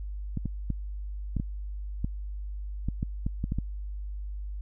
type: clicks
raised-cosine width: 5 ms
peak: -17 dBFS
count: 12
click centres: 0.373 / 0.457 / 0.703 / 1.367 / 1.399 / 2.045 / 2.886 / 3.029 / 3.265 / 3.441 / 3.521 / 3.586 s
effects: added 50 Hz sine -33 dBFS peak until 4.61 s